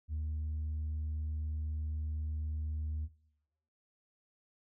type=tone with tanh clipping; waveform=sine; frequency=77 Hz; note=D#2; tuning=17 cents flat; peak=-34 dBFS; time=0.08-3.09 s; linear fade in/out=50 ms; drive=1 dB; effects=noise-tail reverb RT60 0.9 s tail -21 dB re dry